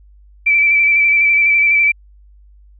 sine tone with vibrato, 2324 Hz, D7, 19 cents flat, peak -9 dBFS, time 0.46-1.92 s, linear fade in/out 10 ms, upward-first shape square, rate 12 Hz, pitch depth 21 cents each way, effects added 50 Hz sine -42 dBFS peak until 2.79 s

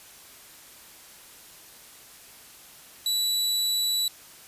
sawtooth tone, 3941 Hz, B7, 4 cents flat, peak -20 dBFS, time 3.06-4.08 s, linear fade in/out 2 ms, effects white hiss -49 dBFS RMS until 4.47 s + resampled to 32000 Hz

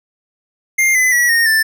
square tone with pitch steps, 2110 / 2019 / 1932.6 / 1849.6 / 1770.2 Hz, C7 / B6 / B6 / A#6 / A6, +14 / +38 / -38 / -14 / +10 cents, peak -11 dBFS, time 0.78-1.63 s, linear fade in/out 10 ms, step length 170 ms, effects none

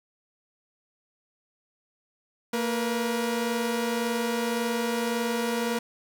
sawtooth tone pair together, 230 / 481.8 Hz, A#3 / B4, -23 / -43 cents, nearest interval octave + minor second, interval 1280 cents, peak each -24 / -25 dBFS, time 2.53-5.79 s, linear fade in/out 5 ms, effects none

